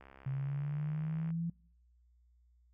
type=click train; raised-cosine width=0.5 ms; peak=-39 dBFS; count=88; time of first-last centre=0.01-1.305 s; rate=67.2 Hz
type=linear sweep; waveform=sine; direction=up; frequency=132.7 to 170 Hz; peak=-33 dBFS; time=0.26-1.5 s; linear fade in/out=5 ms
effects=noise-tail reverb RT60 0.6 s tail -25 dB re dry + added 60 Hz sine -64 dBFS peak until 2.73 s